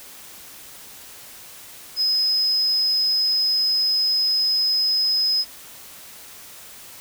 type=tone; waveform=sine; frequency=5070 Hz; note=D#8; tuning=32 cents sharp; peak=-16 dBFS; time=1.96-5.45 s; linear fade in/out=50 ms; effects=tanh soft clip ceiling -14 dBFS + white hiss -42 dBFS RMS until 7 s